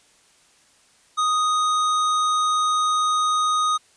sine tone with hard clipping, 1244.5 Hz, D#6, in tune, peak -20 dBFS, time 1.17-3.78 s, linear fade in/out 20 ms, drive 15 dB, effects white hiss -57 dBFS RMS until 3.96 s + resampled to 22050 Hz

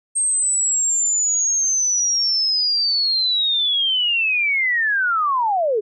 sine linear sweep, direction down, 8470 to 395.3 Hz, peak -16 dBFS, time 0.15-5.81 s, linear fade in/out 20 ms, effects none

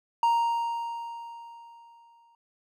triangle tone with exponential decay, 932.3 Hz, A#5, in tune, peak -17 dBFS, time 0.23-2.35 s, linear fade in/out 2 ms, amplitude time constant 460 ms, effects none

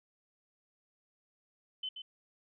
sine tone with echo, 3047 Hz, G7, 50 cents flat, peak -35 dBFS, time 1.83-1.89 s, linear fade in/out 5 ms, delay 130 ms, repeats 1, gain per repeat -7 dB, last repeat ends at 2.02 s, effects none

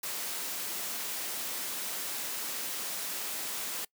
white noise, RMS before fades -36 dBFS, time 0.03-3.85 s, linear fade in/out 5 ms, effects noise-tail reverb RT60 0.1 s tail -23 dB re dry + high-pass 200 Hz 12 dB/octave

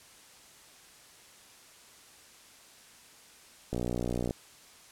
click train, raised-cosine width 2 ms, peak -19 dBFS, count 36, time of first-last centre 3.73-4.309 s, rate 60.5 Hz, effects white hiss -55 dBFS RMS until 4.91 s + low-pass 10000 Hz 12 dB/octave

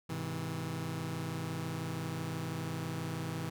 sawtooth chord, Ab augmented, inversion none, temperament just, 103.83 / 129.78 / 162.23 Hz, Ab2 / C3 / E3, 0 / -14 / -27 cents, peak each -39 / -37 / -34 dBFS, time 0.09-3.5 s, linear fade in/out 10 ms, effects none

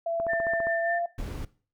sine tone with pitch glide, 670 to 688.4 Hz, E5 to F5, +28 to -25 cents, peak -26 dBFS, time 0.06-1.06 s, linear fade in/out 5 ms, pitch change +47 cents, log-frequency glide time 0.81-0.95 s
click train, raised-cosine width 1 ms, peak -23 dBFS, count 8, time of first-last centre 0.2-0.67 s, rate 14.9 Hz
sine tone with tremolo, 1787 Hz, A6, 26 cents sharp, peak -26 dBFS, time 0.28-1 s, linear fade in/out 20 ms, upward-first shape triangle, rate 5.1 Hz, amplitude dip 50%
brown noise, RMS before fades -34 dBFS, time 1.18-1.45 s, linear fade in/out 5 ms
effects noise-tail reverb RT60 0.4 s tail -19 dB re dry

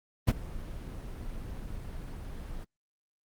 brown noise with ADSR envelope, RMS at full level -17 dBFS, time 0.27-2.65 s, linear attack 18 ms, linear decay 32 ms, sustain -22 dB, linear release 18 ms, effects Opus 24 kbps

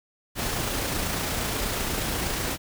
pink noise with amplitude modulation, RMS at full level -27 dBFS, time 0.35-2.58 s, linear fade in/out 50 ms, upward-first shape sine, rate 28.3 Hz, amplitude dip 25%, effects none

